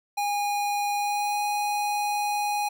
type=tone with pitch glide; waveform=square; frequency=819 to 827.1 Hz; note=G#5 to G#5; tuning=-24 to -7 cents; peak=-25 dBFS; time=0.17-2.69 s; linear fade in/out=10 ms; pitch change=+17 cents; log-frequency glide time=0.96-1.41 s; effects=none